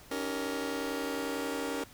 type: chord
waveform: sawtooth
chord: Eb dominant seventh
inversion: third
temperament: just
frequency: 280 / 311.1 / 388.9 / 466.7 Hz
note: Db4 / Eb4 / G4 / Bb4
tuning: +18 / 0 / -14 / +2 cents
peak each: -32 / -37 / -37 / -33 dBFS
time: 0.11-1.84 s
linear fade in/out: 5 ms
effects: pink hiss -54 dBFS RMS until 1.93 s